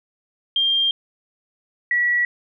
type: tone pair in turn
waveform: sine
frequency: 3195 / 1936.1 Hz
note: G7 / B6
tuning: +32 / -35 cents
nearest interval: major sixth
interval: 867 cents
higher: first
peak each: -16 dBFS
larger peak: neither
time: 0.56-0.91 / 1.91-2.25 s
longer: first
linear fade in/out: 2 ms
effects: none